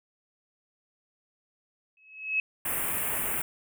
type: tone with exponential growth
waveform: sine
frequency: 2575 Hz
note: E7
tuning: 41 cents flat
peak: -21 dBFS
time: 1.97-2.4 s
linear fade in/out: 2 ms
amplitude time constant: 92 ms
type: band-stop noise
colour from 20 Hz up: white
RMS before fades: -30 dBFS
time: 2.65-3.42 s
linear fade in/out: 5 ms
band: 2800 to 8500 Hz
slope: 48 dB/octave
effects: none